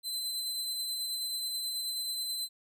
sawtooth tone with tremolo, 4056 Hz, B7, 45 cents sharp, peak -29 dBFS, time 0.03-2.49 s, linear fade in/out 50 ms, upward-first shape sine, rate 9.3 Hz, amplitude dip 25%, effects none

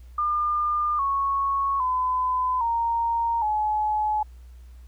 sine tone with pitch steps, 1204 / 1104.1 / 1012.4 / 928.4 / 851.4 Hz, D6 / C#6 / B5 / A#5 / G#5, +43 / -7 / +43 / -7 / +43 cents, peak -21 dBFS, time 0.18-4.23 s, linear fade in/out 5 ms, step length 810 ms, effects added 61 Hz sine -42 dBFS peak until 4.87 s + pink hiss -63 dBFS RMS until 4.87 s

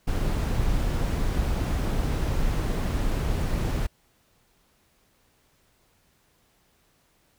brown noise, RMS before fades -25 dBFS, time 0.07-3.87 s, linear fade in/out 10 ms, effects pink hiss -65 dBFS RMS until 7.38 s

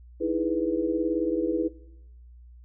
sine chord, E major seventh, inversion third, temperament equal, 311.1 / 329.6 / 415.3 / 493.9 Hz, D#4 / E4 / G#4 / B4, 0 / 0 / 0 / 0 cents, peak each -31 / -27 / -31 / -29 dBFS, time 0.2-1.69 s, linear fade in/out 20 ms, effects noise-tail reverb RT60 1.0 s tail -23 dB re dry + added 60 Hz sine -46 dBFS peak until 2.64 s

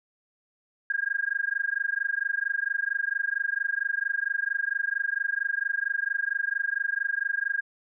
sine tone with amplitude modulation, 1621 Hz, G#6, 42 cents flat, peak -21 dBFS, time 0.9-7.61 s, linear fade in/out 2 ms, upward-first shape sine, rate 24.4 Hz, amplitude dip 100%, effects none

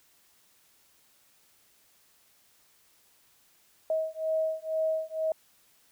sine beating tone pair, 635 / 637.1 Hz, D#5 / D#5, +35 / +41 cents, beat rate 2.1 Hz, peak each -30 dBFS, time 3.9-5.32 s, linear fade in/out 2 ms, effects white hiss -64 dBFS RMS until 5.91 s

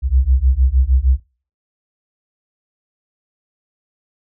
sine beating tone pair, 61.74 / 68.24 Hz, B1 / C#2, 0 / -27 cents, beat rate 6.5 Hz, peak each -14 dBFS, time 0.02-1.2 s, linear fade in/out 50 ms, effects noise-tail reverb RT60 0.4 s tail -22 dB re dry

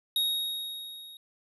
square tone with level ramp, 3759 Hz, A#7, 14 cents sharp, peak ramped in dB -24 to -46 dBFS, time 0.16-1.17 s, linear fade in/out 2 ms, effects resampled to 32000 Hz

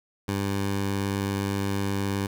15% pulse tone, 99.1 Hz, G2, 19 cents sharp, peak -19 dBFS, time 0.28-2.27 s, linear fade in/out 5 ms, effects none

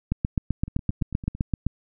two click trains, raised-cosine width 5 ms, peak -10 / -23 dBFS, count 13 / 7, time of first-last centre 0.12-1.666 / 0.68-1.35 s, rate 7.76 / 8.95 Hz, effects none

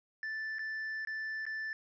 triangle tone with dropouts, 1760 Hz, A6, in tune, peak -34 dBFS, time 0.23-1.73 s, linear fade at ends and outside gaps 1 ms, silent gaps 0.585-0.592 / 1.05-1.072 / 1.454-1.465 s, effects resampled to 16000 Hz

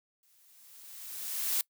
blue noise with exponential growth, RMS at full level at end -28 dBFS, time 0.23-1.61 s, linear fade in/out 1 ms, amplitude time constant 300 ms, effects noise-tail reverb RT60 0.1 s tail -23 dB re dry

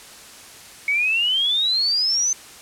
sine exponential sweep, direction up, 2217 to 6240 Hz, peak -17 dBFS, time 0.88-2.33 s, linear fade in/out 2 ms, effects white hiss -42 dBFS RMS until 2.61 s + low-pass 10000 Hz 12 dB/octave

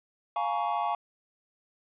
triangle chord, Bb minor seventh, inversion second, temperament just, 699.2 / 839.1 / 932.3 / 1118.8 Hz, F5 / Ab5 / Bb5 / Db6, +2 / +18 / 0 / +16 cents, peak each -30 / -29 / -33 / -31 dBFS, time 0.36-0.95 s, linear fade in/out 2 ms, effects resampled to 8000 Hz

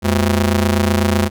sawtooth ring-modulated tone, 147.4 Hz, D3, 7 cents sharp, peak -6 dBFS, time 0.02-1.3 s, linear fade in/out 50 ms, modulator 59.7 Hz, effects none

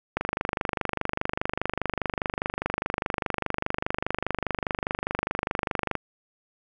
click train, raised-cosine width 0.5 ms, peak -10 dBFS, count 145, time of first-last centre 0.17-5.953 s, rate 24.9 Hz, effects none

